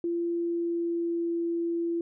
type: tone with pitch glide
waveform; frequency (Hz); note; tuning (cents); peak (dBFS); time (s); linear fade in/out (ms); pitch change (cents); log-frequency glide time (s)
sine; 341.6 to 338.3; F4 to E4; -38 to +45; -26; 0.04-2.01; 2; -17; 0.29-1.35
effects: none